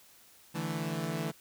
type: chord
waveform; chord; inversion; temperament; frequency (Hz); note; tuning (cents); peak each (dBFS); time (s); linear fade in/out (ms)
sawtooth; D suspended second; none; equal; 146.83 / 164.81 / 220; D3 / E3 / A3; 0 / 0 / 0; -34 / -31 / -35; 0.54-1.32; 20
effects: white hiss -59 dBFS RMS until 1.4 s